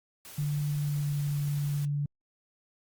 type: noise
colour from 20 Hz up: white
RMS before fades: -47 dBFS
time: 0.25-1.85 s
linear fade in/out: 0 ms
type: tone with pitch glide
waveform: sine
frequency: 146.83 to 144.64 Hz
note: D3 to D3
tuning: 0 to -26 cents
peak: -27 dBFS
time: 0.38-2.06 s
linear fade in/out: 5 ms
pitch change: -26 cents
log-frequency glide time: 0.73-1.19 s
effects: Opus 48 kbps